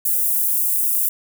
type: high-pass noise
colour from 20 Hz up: white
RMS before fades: -19 dBFS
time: 0.05-1.09 s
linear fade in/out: 5 ms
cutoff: 10000 Hz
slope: 24 dB/octave
effects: none